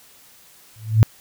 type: tone with exponential growth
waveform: sine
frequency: 110 Hz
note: A2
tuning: in tune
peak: -5 dBFS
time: 0.76-1.03 s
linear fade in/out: 0 ms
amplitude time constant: 57 ms
effects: white hiss -50 dBFS RMS until 1.2 s